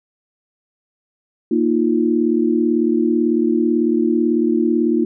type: chord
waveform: sine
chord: Bb suspended fourth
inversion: none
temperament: equal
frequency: 233.1 / 311.1 / 349.2 Hz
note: Bb3 / Eb4 / F4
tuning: 0 / 0 / 0 cents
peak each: -18 dBFS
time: 1.51-5.05 s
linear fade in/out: 5 ms
effects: none